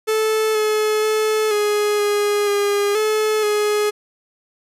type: tone with pitch steps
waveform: 45% pulse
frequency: 436.4 / 428.9 / 432.6 / 416.9 / 412.6 / 406.8 / 430.9 / 419 Hz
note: A4 / A4 / A4 / G#4 / G#4 / G#4 / A4 / G#4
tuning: -14 / -44 / -29 / +7 / -11 / -36 / -36 / +15 cents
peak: -16 dBFS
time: 0.07-3.91 s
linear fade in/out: 20 ms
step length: 480 ms
effects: resampled to 32000 Hz